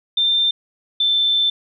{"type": "tone pair in turn", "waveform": "sine", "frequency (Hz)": [3585, 3542], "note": ["A7", "A7"], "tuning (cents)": [32, 11], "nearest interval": "unison", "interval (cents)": 21, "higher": "first", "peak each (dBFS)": -14, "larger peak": "neither", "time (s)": [[0.17, 0.51], [1, 1.5]], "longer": "second", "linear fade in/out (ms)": 5, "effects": []}